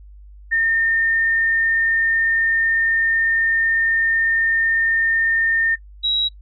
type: tone pair in turn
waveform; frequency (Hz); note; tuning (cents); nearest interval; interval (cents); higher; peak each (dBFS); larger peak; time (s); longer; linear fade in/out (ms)
sine; 1818 / 3862; A#6 / B7; -44 / -39; octave + minor second; 1305; second; -15 / -16; first; 0.51-5.76 / 6.03-6.29; first; 20
effects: noise-tail reverb RT60 0.1 s tail -21 dB re dry + added 50 Hz sine -39 dBFS peak until 6.41 s